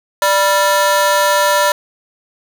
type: ring-modulated tone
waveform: 30% pulse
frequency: 784 Hz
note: G5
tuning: in tune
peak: -5 dBFS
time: 0.22-1.72 s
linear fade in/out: 2 ms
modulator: 194 Hz
effects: none